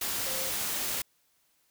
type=tone in noise; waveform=sine; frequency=526 Hz; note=C5; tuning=9 cents sharp; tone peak=-40 dBFS; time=0.26-0.5 s; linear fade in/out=5 ms; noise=white; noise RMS=-32 dBFS; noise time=0.01-1.02 s; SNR=-11 dB; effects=white hiss -70 dBFS RMS until 1.7 s